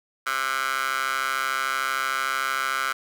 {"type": "tone with high-pass filter", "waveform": "15% pulse", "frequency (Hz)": 133.4, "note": "C3", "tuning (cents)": 34, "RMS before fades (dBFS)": -26, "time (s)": [0.26, 2.93], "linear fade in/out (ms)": 10, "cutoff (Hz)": 1400, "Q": 3.3, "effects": []}